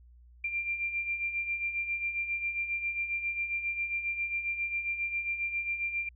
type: beating tone pair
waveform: sine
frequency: 2371 / 2378.4 Hz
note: D7 / D7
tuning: +16 / +21 cents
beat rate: 7.4 Hz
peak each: -38 / -31 dBFS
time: 0.44-6.09 s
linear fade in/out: 5 ms
effects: added 60 Hz sine -53 dBFS peak until 6.15 s